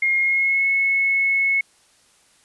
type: tone with pitch glide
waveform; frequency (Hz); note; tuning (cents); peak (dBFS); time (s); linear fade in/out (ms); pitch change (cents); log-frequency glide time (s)
sine; 2138 to 2192; C7 to C#7; +37 to -20; -16; 0.02-1.61; 5; +43; 0.17-0.67
effects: white hiss -57 dBFS RMS until 2.44 s + resampled to 24000 Hz